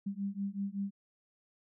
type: beating tone pair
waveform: sine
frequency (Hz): 196 / 201.3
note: G3 / G3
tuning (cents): 0 / +46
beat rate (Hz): 5.3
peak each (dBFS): -37 / -37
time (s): 0.06-0.91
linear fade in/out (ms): 10
effects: none